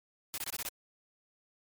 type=noise bursts; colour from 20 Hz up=white; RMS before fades=-37 dBFS; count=6; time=0.34-0.688 s; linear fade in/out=0 ms; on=38 ms; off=24 ms; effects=MP3 96 kbps